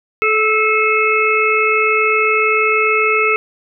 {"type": "harmonic tone with a mistuned harmonic", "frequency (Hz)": 433, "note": "A4", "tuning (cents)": -28, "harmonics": [1, 3, 5, 6], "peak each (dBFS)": [-17, -17, -17, -17], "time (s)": [0.22, 3.36], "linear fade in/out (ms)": 0, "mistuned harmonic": 3, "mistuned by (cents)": 17, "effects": []}